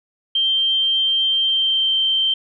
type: tone with pitch glide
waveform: sine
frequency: 3148 to 3128 Hz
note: G7 to G7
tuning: +7 to -4 cents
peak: -15 dBFS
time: 0.35-2.34 s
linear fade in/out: 5 ms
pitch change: -11 cents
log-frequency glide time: 1.39-1.95 s
effects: none